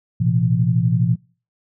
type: tone cluster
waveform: sine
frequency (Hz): 114.9 / 127 / 169.6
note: A#2 / B2 / E3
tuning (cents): -25 / +49 / +50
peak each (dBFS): -19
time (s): 0.2-1.16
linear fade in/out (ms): 10
effects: noise-tail reverb RT60 0.4 s tail -25 dB re dry